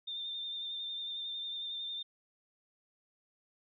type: tone with vibrato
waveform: sine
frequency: 3602 Hz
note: A7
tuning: 40 cents sharp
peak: -37 dBFS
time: 0.07-2.03 s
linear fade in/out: 10 ms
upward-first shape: sine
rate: 11 Hz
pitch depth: 26 cents each way
effects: none